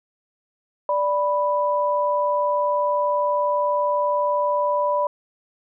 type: tone pair together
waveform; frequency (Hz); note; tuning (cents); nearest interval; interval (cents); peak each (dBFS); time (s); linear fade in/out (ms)
sine; 586.9 / 987; D5 / B5; -1 / -1; major sixth; 900; -21; 0.89-5.07; 2
effects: none